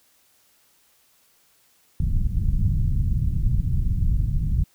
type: low-pass noise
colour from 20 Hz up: pink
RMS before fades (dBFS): -21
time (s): 2-4.64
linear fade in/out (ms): 2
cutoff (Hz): 150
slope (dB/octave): 24
effects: white hiss -61 dBFS RMS until 4.74 s